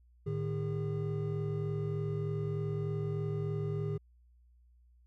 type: tone cluster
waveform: triangle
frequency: 108.5 / 151.8 / 405 Hz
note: A2 / D#3 / G#4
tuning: -24 / -42 / -43 cents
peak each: -35 / -33 / -36 dBFS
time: 0.26-3.98 s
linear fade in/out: 10 ms
effects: added 60 Hz sine -60 dBFS peak until 5.06 s